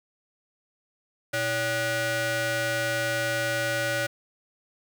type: ring-modulated tone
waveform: sawtooth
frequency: 450 Hz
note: A4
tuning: 39 cents sharp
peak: -18 dBFS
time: 1.33-4.07 s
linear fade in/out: 10 ms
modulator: 1020 Hz
effects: none